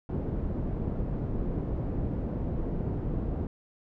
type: low-pass noise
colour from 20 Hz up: pink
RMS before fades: -31 dBFS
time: 0.09-3.47 s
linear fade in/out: 2 ms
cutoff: 380 Hz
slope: 12 dB/octave
effects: none